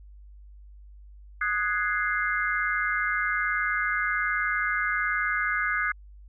sine chord, Ab dominant seventh, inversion second, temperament equal, 1244.5 / 1480 / 1661.2 / 2093 Hz, Eb6 / Gb6 / Ab6 / C7, 0 / 0 / 0 / 0 cents, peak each -30 / -29 / -29 / -30 dBFS, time 1.41-5.92 s, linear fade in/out 5 ms, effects added 50 Hz sine -45 dBFS peak until 6.28 s

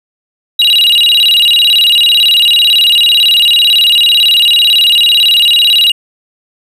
triangle tone with vibrato, 3322 Hz, G#7, in tune, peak -3 dBFS, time 0.59-5.92 s, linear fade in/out 5 ms, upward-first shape square, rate 18 Hz, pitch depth 270 cents each way, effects none

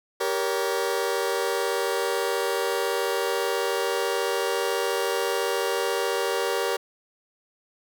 sawtooth chord, G diminished, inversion none, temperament just, 392 / 470.4 / 564.5 Hz, G4 / Bb4 / Db5, 0 / +16 / +31 cents, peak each -24 / -23 / -26 dBFS, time 0.2-6.77 s, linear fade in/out 10 ms, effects none

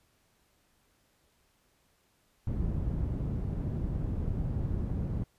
white low-pass noise, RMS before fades -32 dBFS, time 2.47-5.24 s, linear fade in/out 5 ms, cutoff 130 Hz, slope 12 dB/octave, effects pink hiss -70 dBFS RMS until 5.38 s + resampled to 32000 Hz

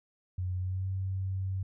sine tone with pitch glide, 91.4 to 95.12 Hz, F#2 to F#2, -21 to +48 cents, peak -30 dBFS, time 0.38-1.63 s, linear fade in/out 5 ms, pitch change +69 cents, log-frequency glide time 0.58-0.87 s, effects none

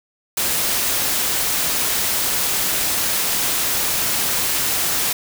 white noise, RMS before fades -20 dBFS, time 0.37-5.13 s, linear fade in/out 5 ms, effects none

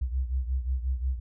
sine beating tone pair, 63 / 68.6 Hz, B1 / C#2, +35 / -17 cents, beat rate 5.6 Hz, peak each -27 / -32 dBFS, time 0.01-1.2 s, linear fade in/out 10 ms, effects none

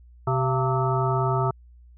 harmonic tone with a mistuned harmonic, 129.4 Hz, C3, 19 cents flat, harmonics 1 / 3 / 5 / 7 / 9 / 10, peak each -23 / -28 / -29 / -29 / -32 / -30 dBFS, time 0.27-1.51 s, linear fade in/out 5 ms, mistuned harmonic 5, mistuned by +86 cents, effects added 60 Hz sine -47 dBFS peak until 1.97 s

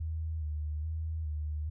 sine tone with vibrato, 77.78 Hz, D#2, in tune, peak -32 dBFS, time 0-1.7 s, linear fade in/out 10 ms, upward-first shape square, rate 1.2 Hz, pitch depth 44 cents each way, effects none

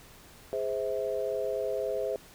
sine chord, Ab augmented, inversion none, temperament just, 415.3 / 519.1 / 648.9 Hz, Ab4 / C5 / E5, 0 / -14 / -27 cents, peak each -33 / -32 / -34 dBFS, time 0.53-2.16 s, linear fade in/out 0 ms, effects pink hiss -53 dBFS RMS until 2.34 s

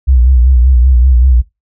sine tone with vibrato, 62.8 Hz, B1, 30 cents sharp, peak -4 dBFS, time 0.07-1.42 s, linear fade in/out 20 ms, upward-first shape sine, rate 5.2 Hz, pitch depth 96 cents each way, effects noise-tail reverb RT60 0.2 s tail -20 dB re dry

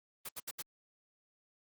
white noise bursts, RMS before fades -41 dBFS, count 4, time 0.25-0.624 s, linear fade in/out 10 ms, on 41 ms, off 70 ms, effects Opus 24 kbps

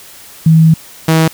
sine / sawtooth tone pair in turn, 160.8 / 160.8 Hz, E3 / E3, -43 / -43 cents, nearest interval unison, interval 0 cents, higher neither, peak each -3 dBFS, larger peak neither, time 0.46-0.74 / 1.08-1.28 s, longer first, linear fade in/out 5 ms, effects white hiss -36 dBFS RMS until 1.33 s

